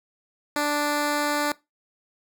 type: tone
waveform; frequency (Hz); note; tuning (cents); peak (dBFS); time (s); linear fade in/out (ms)
10% pulse; 293.7; D4; 0; -14; 0.56-1.52; 2
effects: noise-tail reverb RT60 0.2 s tail -20 dB re dry